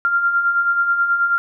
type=beating tone pair; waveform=sine; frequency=1383 / 1392.3 Hz; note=F6 / F6; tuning=-17 / -6 cents; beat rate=9.3 Hz; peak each=-24 / -15 dBFS; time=0.05-1.38 s; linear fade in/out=0 ms; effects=none